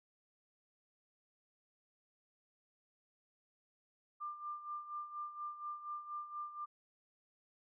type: tone with tremolo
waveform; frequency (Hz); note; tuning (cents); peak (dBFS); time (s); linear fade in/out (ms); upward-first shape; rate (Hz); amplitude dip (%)
sine; 1193; D6; +27; -39; 4.2-6.66; 20; sine; 4.2; 70
effects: none